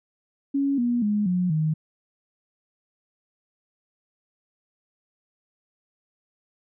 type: tone with pitch steps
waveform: sine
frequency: 278 / 240.6 / 208.3 / 180.26 / 156.02 Hz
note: C#4 / B3 / G#3 / F#3 / D#3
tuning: +5 / -45 / +5 / -45 / +5 cents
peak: -20 dBFS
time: 0.54-1.74 s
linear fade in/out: 10 ms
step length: 240 ms
effects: none